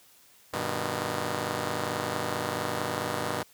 5% pulse chord, G augmented, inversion none, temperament just, 98 / 122.5 / 153.12 Hz, G2 / B2 / D#3, 0 / -14 / -27 cents, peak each -23 dBFS, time 0.53-3.43 s, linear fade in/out 5 ms, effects white hiss -58 dBFS RMS until 3.53 s + high-pass 60 Hz 12 dB/octave

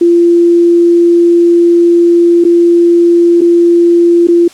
sine tone with dropouts, 343.3 Hz, F4, 30 cents flat, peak -3 dBFS, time 0.01-4.48 s, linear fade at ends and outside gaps 5 ms, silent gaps 2.441-2.449 / 3.409-3.415 / 4.272-4.284 s, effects white hiss -37 dBFS RMS until 4.53 s + low-pass 8000 Hz 12 dB/octave

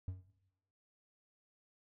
triangle tone with exponential decay, 92.5 Hz, F#2, in tune, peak -33 dBFS, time 0.08-0.3 s, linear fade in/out 0 ms, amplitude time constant 47 ms, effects noise-tail reverb RT60 0.9 s tail -17 dB re dry

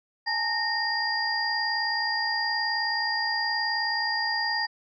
sine tone cluster, 842 / 901 / 1846 / 4808 Hz, G#5 / A5 / A#6 / D8, +24 / +41 / -17 / +40 cents, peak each -32 / -34 / -28 / -29 dBFS, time 0.26-4.67 s, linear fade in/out 20 ms, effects none

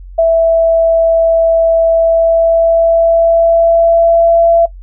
sine tone with pitch glide, 659.3 to 672.8 Hz, E5 to E5, 0 to +35 cents, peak -5 dBFS, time 0.18-4.66 s, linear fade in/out 10 ms, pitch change +35 cents, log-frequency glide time 1.9-4.5 s, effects noise-tail reverb RT60 0.1 s tail -17 dB re dry + added 45 Hz sine -28 dBFS peak until 4.82 s

